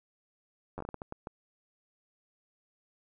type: slowing click train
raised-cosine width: 1 ms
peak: -25 dBFS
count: 10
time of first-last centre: 0.78-1.272 s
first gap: 10 ms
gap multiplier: 1.4
effects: none